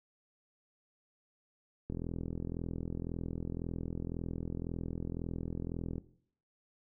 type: click train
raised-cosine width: 3 ms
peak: -25 dBFS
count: 172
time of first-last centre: 1.9-5.981 s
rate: 41.9 Hz
effects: noise-tail reverb RT60 0.6 s tail -17 dB re dry